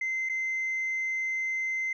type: tone with dropouts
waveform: sine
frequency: 2071 Hz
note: C7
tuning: 18 cents flat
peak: -26 dBFS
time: 0.01-1.93 s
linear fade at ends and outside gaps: 5 ms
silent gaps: 0.29-0.295 s
effects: tanh soft clip ceiling -25 dBFS